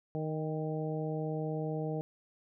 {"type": "harmonic tone with a mistuned harmonic", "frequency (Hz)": 155.56, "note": "D#3", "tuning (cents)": 0, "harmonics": [1, 2, 3, 4, 5], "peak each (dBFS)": [-35, -40, -38, -42, -45], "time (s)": [0.15, 2.01], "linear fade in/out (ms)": 0, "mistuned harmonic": 5, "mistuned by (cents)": 21, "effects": []}